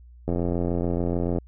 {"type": "click train", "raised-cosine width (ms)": 2, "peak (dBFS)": -13, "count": 97, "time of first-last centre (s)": [0.28, 1.385], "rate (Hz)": 86.9, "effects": ["added 60 Hz sine -45 dBFS peak until 1.47 s"]}